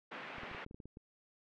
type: band-pass noise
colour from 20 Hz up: white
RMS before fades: -47 dBFS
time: 0.11-0.65 s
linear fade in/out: 10 ms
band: 170 to 2500 Hz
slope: 24 dB/octave
type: clicks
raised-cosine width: 3 ms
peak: -37 dBFS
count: 10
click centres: 0.383 / 0.434 / 0.514 / 0.548 / 0.664 / 0.711 / 0.745 / 0.802 / 0.856 / 0.971 s
effects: none